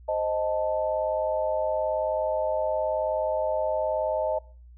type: chord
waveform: sine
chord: A diminished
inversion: first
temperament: equal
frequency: 523.3 / 622.3 / 880 Hz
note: C5 / Eb5 / A5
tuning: 0 / 0 / 0 cents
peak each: -31 / -25 / -31 dBFS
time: 0.08-4.39 s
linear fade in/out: 10 ms
effects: noise-tail reverb RT60 0.4 s tail -22 dB re dry + added 60 Hz sine -46 dBFS peak until 4.77 s